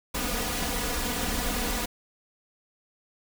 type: noise with comb filter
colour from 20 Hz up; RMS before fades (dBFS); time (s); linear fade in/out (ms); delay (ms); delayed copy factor
pink; -29; 0.14-1.86; 10; 4.1; +0.95
effects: none